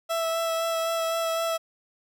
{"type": "tone with vibrato", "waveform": "30% pulse", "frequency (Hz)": 659.3, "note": "E5", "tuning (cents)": 0, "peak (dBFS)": -22, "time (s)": [0.09, 1.58], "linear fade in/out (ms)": 20, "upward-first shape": "sine", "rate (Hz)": 3.9, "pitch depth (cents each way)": 14, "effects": []}